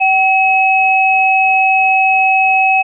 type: tone pair together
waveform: sine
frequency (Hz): 763 / 2566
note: G5 / E7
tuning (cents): -47 / -47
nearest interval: octave + major sixth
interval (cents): 2100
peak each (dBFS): -11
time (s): 0-2.83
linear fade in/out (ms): 20
effects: none